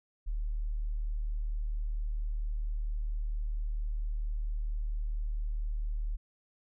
sine tone, 37.8 Hz, D#1, 49 cents flat, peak -30 dBFS, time 0.26-6.17 s, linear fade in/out 20 ms, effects none

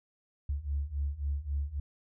sine beating tone pair, 69.3 / 73 Hz, C#2 / D2, 0 / -10 cents, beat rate 3.7 Hz, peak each -34 / -32 dBFS, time 0.49-1.8 s, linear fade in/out 5 ms, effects tanh soft clip ceiling -23 dBFS

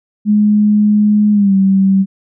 sine tone with pitch glide, 209.5 to 193.23 Hz, G#3 to G3, +15 to -25 cents, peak -7 dBFS, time 0.25-2.06 s, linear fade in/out 50 ms, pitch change -140 cents, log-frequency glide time 1.32-1.54 s, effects none

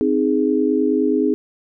sine chord, Ab major, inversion first, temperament equal, 261.6 / 311.1 / 415.3 Hz, C4 / Eb4 / Ab4, 0 / 0 / 0 cents, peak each -19 dBFS, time 0.01-1.34 s, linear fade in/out 0 ms, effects none

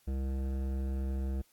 sine tone with hard clipping, 66.7 Hz, C2, 34 cents sharp, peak -33 dBFS, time 0.07-1.42 s, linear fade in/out 10 ms, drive 14 dB, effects white hiss -68 dBFS RMS until 1.52 s + AAC 64 kbps

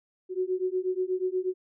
sine beating tone pair, 365.7 / 374 Hz, F#4 / F#4, -20 / +19 cents, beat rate 8.3 Hz, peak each -29 dBFS, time 0.29-1.54 s, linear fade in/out 50 ms, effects none

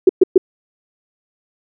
sine tone bursts, 372.5 Hz, F#4, 12 cents sharp, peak -3 dBFS, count 3, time 0.07-0.379 s, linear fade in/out 5 ms, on 23 ms, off 120 ms, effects none

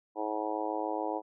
harmonic tone, 107.1 Hz, A2, 46 cents flat, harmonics 3 / 4 / 5 / 6 / 7 / 8 / 9, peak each -37 / -39 / -38 / -41 / -37 / -39 / -40 dBFS, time 0.15-1.22 s, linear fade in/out 50 ms, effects none

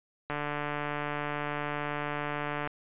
click train, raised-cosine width 0.5 ms, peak -18 dBFS, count 350, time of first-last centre 0.3-2.674 s, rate 147 Hz, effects resampled to 8000 Hz

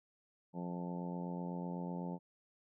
harmonic tone, 88 Hz, F2, 14 cents sharp, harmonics 2 / 3 / 4 / 5 / 6 / 7 / 8 / 9 / 10, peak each -40 / -47 / -51 / -52 / -51 / -54 / -57 / -56 / -50 dBFS, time 0.53-2.19 s, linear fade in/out 50 ms, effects none

